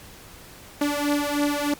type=beating tone pair; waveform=sawtooth; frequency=289.2 / 292.4 Hz; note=D4 / D4; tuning=-27 / -7 cents; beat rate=3.2 Hz; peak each=-20 / -21 dBFS; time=0.81-1.74 s; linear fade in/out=5 ms; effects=pink hiss -45 dBFS RMS until 1.79 s + MP3 96 kbps